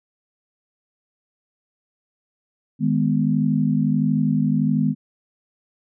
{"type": "chord", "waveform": "sine", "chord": "G# minor", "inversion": "second", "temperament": "just", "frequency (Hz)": [155.74, 207.7, 249.2], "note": ["D#3", "G#3", "B3"], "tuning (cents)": [2, 0, 16], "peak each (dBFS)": -21, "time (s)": [2.79, 4.95], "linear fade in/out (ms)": 50, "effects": []}